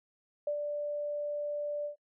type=tone with ADSR envelope; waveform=sine; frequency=587.3 Hz; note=D5; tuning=in tune; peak=-28 dBFS; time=0.47-1.96 s; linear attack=4 ms; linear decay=86 ms; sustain=-4 dB; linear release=110 ms; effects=noise-tail reverb RT60 0.1 s tail -25 dB re dry